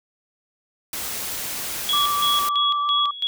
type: noise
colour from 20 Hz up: white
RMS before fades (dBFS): -29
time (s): 0.93-2.49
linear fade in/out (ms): 2
type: tone with tremolo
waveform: sine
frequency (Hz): 3345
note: G#7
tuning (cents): +12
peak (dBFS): -19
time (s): 1.89-3.27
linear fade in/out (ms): 0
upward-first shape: square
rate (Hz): 3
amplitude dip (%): 80
type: tone with vibrato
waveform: sine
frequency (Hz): 1164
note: D6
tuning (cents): -16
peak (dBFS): -20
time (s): 1.93-3.11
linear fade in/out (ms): 5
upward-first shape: sine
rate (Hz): 7.7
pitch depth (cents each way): 13
effects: none